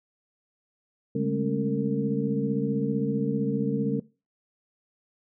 sine tone cluster, 141.8 / 202.4 / 217.8 / 275.6 / 455.7 Hz, C#3 / G#3 / A3 / C#4 / A#4, +40 / -44 / -17 / -10 / -39 cents, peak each -30 dBFS, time 1.15-4 s, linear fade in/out 5 ms, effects noise-tail reverb RT60 0.3 s tail -20 dB re dry

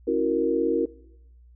sine chord, F# dominant seventh, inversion second, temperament equal with one note detuned, 272.9 / 329.6 / 370 / 466.2 Hz, C#4 / E4 / F#4 / A#4, -27 / 0 / 0 / 0 cents, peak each -29 / -26 / -27 / -24 dBFS, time 0.07-0.86 s, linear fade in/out 10 ms, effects noise-tail reverb RT60 0.9 s tail -22 dB re dry + added 60 Hz sine -49 dBFS peak until 1.55 s

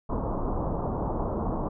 pink low-pass noise, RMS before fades -29 dBFS, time 0.09-1.69 s, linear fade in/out 10 ms, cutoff 1100 Hz, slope 48 dB/octave, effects none

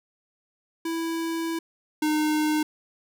square tone pair in turn, 329.6 / 305.6 Hz, E4 / D#4, 0 / -31 cents, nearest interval minor second, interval 131 cents, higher first, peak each -27 / -22 dBFS, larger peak second, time 0.85-1.59 / 2.02-2.63 s, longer first, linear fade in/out 5 ms, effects none

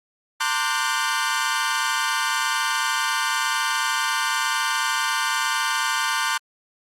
sawtooth tone cluster, 906 / 1039 / 1170 / 1455 / 1569 Hz, A#5 / C6 / D6 / F#6 / G6, -50 / -12 / -7 / -29 / +1 cents, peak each -24 dBFS, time 0.4-6.38 s, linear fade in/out 10 ms, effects low-pass 11000 Hz 12 dB/octave + Opus 48 kbps

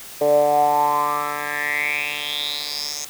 10% pulse tone with band-pass filter sweep, 146.83 Hz, D3, in tune, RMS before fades -21 dBFS, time 0.21-3.05 s, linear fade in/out 5 ms, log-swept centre 520 to 6300 Hz, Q 7.4, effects white hiss -38 dBFS RMS until 3.09 s

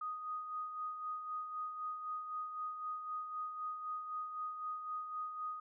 sine tone with tremolo, 1244.5 Hz, D#6, in tune, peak -37 dBFS, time 0.01-5.6 s, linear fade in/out 5 ms, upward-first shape sine, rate 3.9 Hz, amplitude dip 50%, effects none

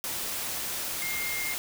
sine tone in noise, 2122 Hz, C7, 24 cents sharp, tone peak -32 dBFS, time 1.02-1.54 s, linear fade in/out 0 ms, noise white, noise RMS -33 dBFS, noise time 0.04-1.58 s, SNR -2 dB, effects none

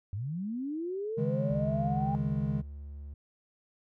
sine linear sweep, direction up, 90.1 to 803 Hz, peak -32 dBFS, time 0.13-2.15 s, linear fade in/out 0 ms
triangle chord, C# suspended second, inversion none, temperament just, 138.59 / 155.92 / 207.9 Hz, C#3 / D#3 / G#3, 0 / +4 / +2 cents, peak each -30 / -31 / -31 dBFS, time 1.17-2.62 s, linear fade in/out 20 ms
triangle tone, 71.9 Hz, D2, 36 cents flat, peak -38 dBFS, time 1.5-3.14 s, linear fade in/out 5 ms
effects none

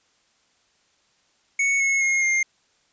square tone with pitch steps, 2217 / 2183 / 2149 / 2116 Hz, C#7 / C#7 / C7 / C7, 0 / -27 / +46 / +19 cents, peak -19 dBFS, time 1.59-2.43 s, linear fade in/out 5 ms, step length 210 ms, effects white hiss -64 dBFS RMS until 2.92 s + resampled to 16000 Hz

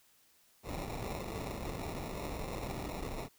pink noise with sample-and-hold, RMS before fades -40 dBFS, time 0.63-3.29 s, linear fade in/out 50 ms, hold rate 1575 Hz, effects white hiss -67 dBFS RMS until 3.38 s

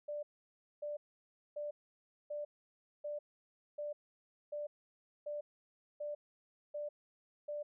sine tone bursts, 590 Hz, D5, 8 cents sharp, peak -38 dBFS, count 11, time 0.08-7.63 s, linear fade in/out 10 ms, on 150 ms, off 590 ms, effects none

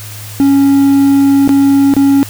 triangle tone with dropouts, 277.2 Hz, C#4, in tune, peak -3 dBFS, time 0.4-2.23 s, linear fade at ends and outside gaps 0 ms, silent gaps 1.477-1.492 / 1.938-1.966 s, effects added 105 Hz sine -27 dBFS peak until 2.29 s + white hiss -30 dBFS RMS until 2.29 s

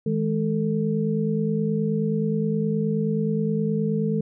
sine tone cluster, 160 / 209.5 / 444.9 Hz, D#3 / G#3 / A4, +49 / +15 / +19 cents, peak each -25 / -24 / -27 dBFS, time 0.06-4.21 s, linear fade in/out 5 ms, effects none

